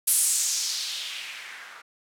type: noise with low-pass filter sweep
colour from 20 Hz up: violet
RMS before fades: -28 dBFS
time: 0.07-1.82 s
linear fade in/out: 10 ms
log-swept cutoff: 11000 to 1300 Hz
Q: 2.3
effects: none